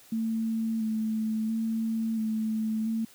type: tone with vibrato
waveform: sine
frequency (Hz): 221.7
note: A3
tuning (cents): +13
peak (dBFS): -26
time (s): 0.12-3.05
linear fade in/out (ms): 5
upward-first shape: square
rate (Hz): 0.73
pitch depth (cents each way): 19
effects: white hiss -55 dBFS RMS until 3.14 s